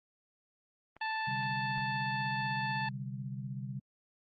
clicks, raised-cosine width 0.5 ms, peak -37 dBFS, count 2, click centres 0.966 / 1.781 s
harmonic tone, 880 Hz, A5, in tune, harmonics 1 / 2 / 3 / 4 / 5, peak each -35 / -37 / -42 / -49 / -48 dBFS, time 1.01-2.89 s, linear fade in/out 5 ms
sine chord, C suspended second, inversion none, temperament equal, 130.81 / 146.83 / 196 Hz, C3 / D3 / G3, 0 / 0 / 0 cents, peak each -39 / -44 / -43 dBFS, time 1.27-3.8 s, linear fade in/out 10 ms
effects Opus 24 kbps

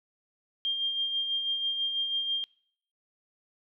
sine tone with tremolo, 3200 Hz, G7, 35 cents sharp, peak -25 dBFS, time 0.65-2.44 s, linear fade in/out 0 ms, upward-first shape sine, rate 6.1 Hz, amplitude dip 45%, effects noise-tail reverb RT60 0.6 s tail -23 dB re dry

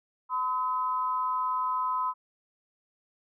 sine tone pair together, 1014.6 / 1276 Hz, B5 / D#6, +46 / +43 cents, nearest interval major third, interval 397 cents, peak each -27 / -32 dBFS, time 0.29-2.14 s, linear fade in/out 50 ms, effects none

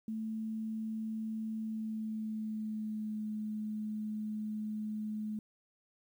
sine tone with pitch glide, 220 to 214 Hz, A3 to A3, 0 to -48 cents, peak -35 dBFS, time 0.08-5.39 s, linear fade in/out 2 ms, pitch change -48 cents, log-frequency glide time 1.58-3.24 s, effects 11-bit

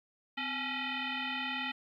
sine tone with frequency modulation, 296 Hz, D4, 14 cents sharp, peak -33 dBFS, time 0.37-1.72 s, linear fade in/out 10 ms, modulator 553 Hz, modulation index 5.5, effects 12-bit

